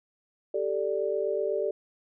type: chord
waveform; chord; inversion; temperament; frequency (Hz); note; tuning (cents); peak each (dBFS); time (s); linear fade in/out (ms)
sine; G suspended second; none; equal; 392 / 440 / 587.3; G4 / A4 / D5; 0 / 0 / 0; -30; 0.54-1.71; 5
effects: none